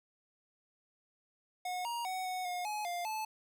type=tone with pitch steps; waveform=square; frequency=727 / 943 / 746 / 738 / 717 / 844 / 701 / 869 Hz; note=F#5 / A#5 / F#5 / F#5 / F5 / G#5 / F5 / A5; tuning=-31 / +20 / +14 / -5 / +45 / +28 / +6 / -22 cents; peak=-36 dBFS; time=1.65-3.25 s; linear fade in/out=5 ms; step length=200 ms; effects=none